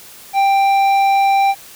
sine tone with tanh clipping, 787 Hz, G5, 7 cents sharp, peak -12 dBFS, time 0.33-1.55 s, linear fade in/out 50 ms, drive 10 dB, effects white hiss -39 dBFS RMS until 1.75 s

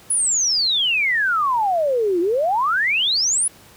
sine exponential two-way sweep, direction down then up, 10510 to 333.2 to 10510 Hz, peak -16 dBFS, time 0.1-3.48 s, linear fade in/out 5 ms, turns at 2.2 s, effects pink hiss -47 dBFS RMS until 3.76 s + high-pass 60 Hz 12 dB/octave

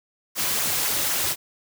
white noise with flanger, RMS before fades -24 dBFS, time 0.35-1.36 s, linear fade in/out 50 ms, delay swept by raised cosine 0.22 to 4.52 ms, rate 3.9 Hz, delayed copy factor -0.5, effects none

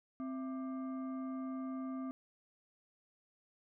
sine tone with frequency modulation, 261.6 Hz, C4, in tune, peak -38 dBFS, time 0.2-2.11 s, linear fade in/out 0 ms, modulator 924 Hz, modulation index 0.47, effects none

